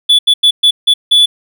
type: tone bursts at uneven times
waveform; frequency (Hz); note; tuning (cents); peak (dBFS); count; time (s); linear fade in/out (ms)
triangle; 3451; A7; -34; -3; 6; 0.09-0.19 / 0.27-0.34 / 0.43-0.51 / 0.63-0.71 / 0.87-0.94 / 1.11-1.26; 10
effects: none